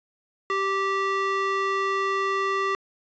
square tone with band-pass filter, 390 Hz, G4, 9 cents flat, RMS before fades -25 dBFS, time 0.5-2.75 s, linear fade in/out 0 ms, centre 1400 Hz, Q 1.3, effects resampled to 16000 Hz

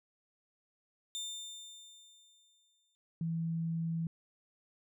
30% pulse tone with exponential decay, 3600 Hz, A7, 39 cents sharp, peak -34 dBFS, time 1.15-2.95 s, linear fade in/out 0 ms, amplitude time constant 390 ms
sine tone, 164.81 Hz, E3, in tune, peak -32 dBFS, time 3.21-4.07 s, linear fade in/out 2 ms
effects none

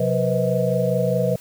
sine tone cluster, 128.3 / 180.7 / 483.1 / 508 / 636 Hz, C3 / F#3 / B4 / B4 / D#5, -34 / -41 / -38 / +49 / +38 cents, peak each -24 dBFS, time 0-1.36 s, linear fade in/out 5 ms, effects white hiss -46 dBFS RMS until 1.4 s

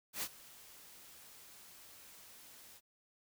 white noise with ADSR envelope, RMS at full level -37 dBFS, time 0.13-2.81 s, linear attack 95 ms, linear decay 55 ms, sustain -20 dB, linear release 46 ms, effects none

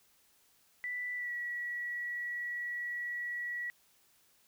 sine tone with pitch glide, 1975.5 to 1932.6 Hz, B6 to B6, 0 to -38 cents, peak -35 dBFS, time 0.84-3.7 s, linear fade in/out 0 ms, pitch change -38 cents, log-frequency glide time 1.16-1.32 s, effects white hiss -68 dBFS RMS until 4.47 s

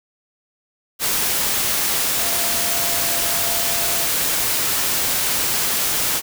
sine tone in noise, 683 Hz, F5, 39 cents flat, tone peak -31 dBFS, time 2.16-4.07 s, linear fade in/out 50 ms, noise white, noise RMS -20 dBFS, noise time 0.99-6.22 s, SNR -14 dB, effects none

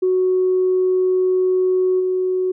sine tone with level steps, 370 Hz, F#4, in tune, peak -13 / -16 dBFS, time 0.02-2.52 s, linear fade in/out 10 ms, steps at 1.99 s, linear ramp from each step 20 ms, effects tanh soft clip ceiling -9 dBFS

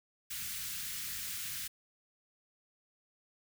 white band-stop noise, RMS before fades -40 dBFS, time 0.3-1.68 s, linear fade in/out 10 ms, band 200 to 1500 Hz, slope 24 dB/octave, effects none

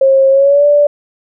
sine tone with pitch glide, 538 to 583.3 Hz, C5 to D5, +48 to -12 cents, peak -5 dBFS, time 0.01-0.87 s, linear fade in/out 5 ms, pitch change +140 cents, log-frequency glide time 0.3-0.66 s, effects none

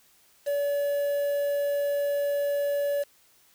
triangle tone with quantisation, 572 Hz, D5, 46 cents flat, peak -22 dBFS, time 0.46-3.04 s, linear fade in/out 20 ms, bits 7, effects white hiss -61 dBFS RMS until 3.54 s

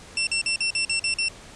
20% pulse tone bursts, 2700 Hz, E7, 41 cents sharp, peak -17 dBFS, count 8, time 0.17-1.285 s, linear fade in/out 2 ms, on 100 ms, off 45 ms, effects pink hiss -45 dBFS RMS until 1.55 s + resampled to 22050 Hz

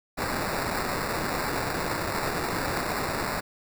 blue noise with sample-and-hold, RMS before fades -29 dBFS, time 0.17-3.41 s, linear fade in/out 20 ms, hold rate 3150 Hz, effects none

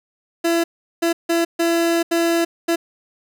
30% pulse tone bursts at uneven times, 336.2 Hz, E4, 34 cents sharp, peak -13 dBFS, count 6, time 0.44-0.64 / 1.02-1.13 / 1.29-1.45 / 1.59-2.03 / 2.11-2.45 / 2.68-2.76 s, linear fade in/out 10 ms, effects none

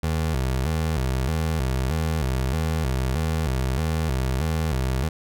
25% pulse tone with vibrato, 71.9 Hz, D2, 36 cents flat, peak -18 dBFS, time 0.03-5.09 s, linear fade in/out 5 ms, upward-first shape square, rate 1.6 Hz, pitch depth 180 cents each way, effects none

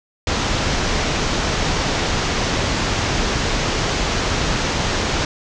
pink low-pass noise, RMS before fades -20 dBFS, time 0.27-5.25 s, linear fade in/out 2 ms, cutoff 6800 Hz, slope 48 dB/octave, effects none

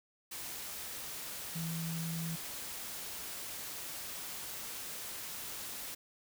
sine tone in noise, 164.81 Hz, E3, in tune, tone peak -36 dBFS, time 1.55-2.36 s, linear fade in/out 10 ms, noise white, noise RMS -43 dBFS, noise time 0.31-5.95 s, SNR +4 dB, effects none

